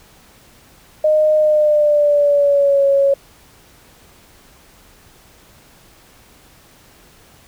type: tone with pitch glide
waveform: sine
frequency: 615 to 554.3 Hz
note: D#5 to C#5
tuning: -20 to 0 cents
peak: -10 dBFS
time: 1.04-3.14 s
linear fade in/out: 5 ms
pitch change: -180 cents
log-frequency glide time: 1.37-2.85 s
effects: pink hiss -48 dBFS RMS until 7.47 s